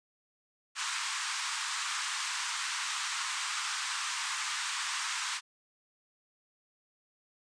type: band-pass noise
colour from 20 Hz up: pink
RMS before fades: -35 dBFS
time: 0.75-5.41 s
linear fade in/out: 50 ms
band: 980 to 9000 Hz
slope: 48 dB/octave
effects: resampled to 22050 Hz